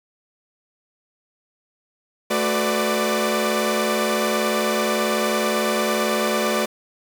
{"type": "tone cluster", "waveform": "sawtooth", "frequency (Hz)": [219, 370.2, 499.2, 588, 1185], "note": ["A3", "F#4", "B4", "D5", "D6"], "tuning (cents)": [-8, 1, 19, 2, 15], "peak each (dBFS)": [-21, -22, -23, -20, -26], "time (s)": [2.3, 6.66], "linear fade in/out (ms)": 10, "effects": ["7-bit"]}